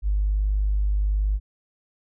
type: tone with tanh clipping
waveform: triangle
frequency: 50.6 Hz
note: G#1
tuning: 44 cents flat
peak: -19 dBFS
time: 0.02-1.4 s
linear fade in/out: 50 ms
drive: 4 dB
effects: none